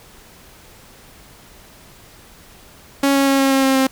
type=tone with pitch steps; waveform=sawtooth; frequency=277.2 / 275.1 / 273.1 / 271 / 269 / 267 / 265 Hz; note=C#4 / C#4 / C#4 / C#4 / C4 / C4 / C4; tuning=0 / -13 / -26 / -39 / +48 / +35 / +22 cents; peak=-9 dBFS; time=3.03-3.87 s; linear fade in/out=5 ms; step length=120 ms; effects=pink hiss -45 dBFS RMS until 3.91 s